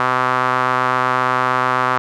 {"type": "tone with band-pass filter", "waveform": "sawtooth", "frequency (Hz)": 127.4, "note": "C3", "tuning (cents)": -46, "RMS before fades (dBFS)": -17, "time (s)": [0, 1.98], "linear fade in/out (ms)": 0, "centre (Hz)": 1200, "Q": 3, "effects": []}